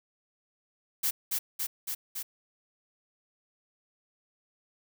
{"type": "noise with echo", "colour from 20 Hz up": "blue", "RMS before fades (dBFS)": -28, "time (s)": [1.03, 1.11], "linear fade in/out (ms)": 10, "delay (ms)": 280, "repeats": 4, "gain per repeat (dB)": -2, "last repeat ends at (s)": 2.23, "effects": []}